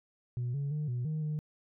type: tone with pitch steps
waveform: sine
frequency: 122.4 / 141.2 / 150.7 / 122.7 / 155.3 / 152.1 Hz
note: B2 / C#3 / D3 / B2 / D#3 / D#3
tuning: -15 / +32 / +45 / -11 / -3 / -39 cents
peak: -29 dBFS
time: 0.37-1.39 s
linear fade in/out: 0 ms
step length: 170 ms
effects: tanh soft clip ceiling -29 dBFS